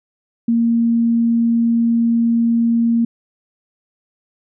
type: tone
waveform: sine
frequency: 232.1 Hz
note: A#3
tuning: 7 cents flat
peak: -12 dBFS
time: 0.48-3.05 s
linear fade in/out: 5 ms
effects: none